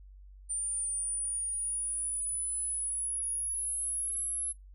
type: exponential sweep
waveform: sine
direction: up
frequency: 9140 to 11000 Hz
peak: -31 dBFS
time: 0.49-4.53 s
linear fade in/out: 20 ms
effects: noise-tail reverb RT60 0.2 s tail -26 dB re dry + added 48 Hz sine -49 dBFS peak until 4.74 s

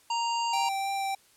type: harmonic tone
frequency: 932.3 Hz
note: A#5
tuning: in tune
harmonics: 1 / 3 / 5 / 7 / 8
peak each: -27 / -35 / -38 / -46 / -42 dBFS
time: 0.1-0.69 s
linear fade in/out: 5 ms
type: tone with vibrato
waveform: square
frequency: 784 Hz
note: G5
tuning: in tune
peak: -29 dBFS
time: 0.53-1.15 s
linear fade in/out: 5 ms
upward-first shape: sine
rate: 3.2 Hz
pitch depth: 8 cents each way
effects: white hiss -61 dBFS RMS until 1.36 s + low-pass 12000 Hz 12 dB/octave

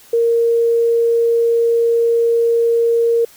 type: tone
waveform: sine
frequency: 464.9 Hz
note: A#4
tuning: 5 cents flat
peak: -11 dBFS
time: 0.13-3.25 s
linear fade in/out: 5 ms
effects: white hiss -45 dBFS RMS until 3.36 s

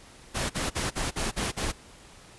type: noise bursts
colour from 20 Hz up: pink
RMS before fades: -29 dBFS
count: 7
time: 0.34-1.724 s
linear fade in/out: 20 ms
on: 160 ms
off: 44 ms
effects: pink hiss -51 dBFS RMS until 2.38 s + resampled to 24000 Hz

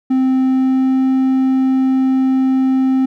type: tone with pitch glide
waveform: triangle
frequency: 260.9 to 262.7 Hz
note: C4 to C4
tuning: -5 to +7 cents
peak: -9 dBFS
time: 0.1-3.06 s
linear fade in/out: 10 ms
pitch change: +12 cents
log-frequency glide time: 0.43-1.04 s
effects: none

